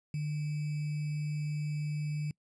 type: tone with sample-and-hold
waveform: sine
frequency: 149.5 Hz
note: D3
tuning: 31 cents sharp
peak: -31 dBFS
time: 0.14-2.31 s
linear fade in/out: 2 ms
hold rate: 2450 Hz
effects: noise-tail reverb RT60 0.1 s tail -25 dB re dry + resampled to 22050 Hz